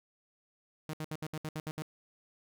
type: tone bursts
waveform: sawtooth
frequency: 155.56 Hz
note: D#3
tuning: in tune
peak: -32 dBFS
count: 9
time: 0.89-1.821 s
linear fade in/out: 0 ms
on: 43 ms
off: 68 ms
effects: none